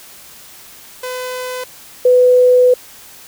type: tone pair in turn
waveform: sawtooth / sine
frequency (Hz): 505 / 499.2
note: B4 / B4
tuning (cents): +39 / +19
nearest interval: unison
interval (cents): 20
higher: first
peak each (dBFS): -18 / -6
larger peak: second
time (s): 1.03-1.64 / 2.05-2.74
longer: second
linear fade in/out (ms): 5
effects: white hiss -39 dBFS RMS until 3.27 s